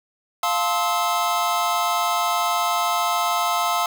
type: chord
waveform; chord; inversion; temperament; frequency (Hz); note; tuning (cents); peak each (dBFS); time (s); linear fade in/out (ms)
square; F major seventh; none; equal with one note detuned; 698.5 / 880 / 1046.5 / 1295.1; F5 / A5 / C6 / E6; 0 / 0 / 0 / -31; -25 / -28 / -26 / -25; 0.43-3.86; 2
effects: none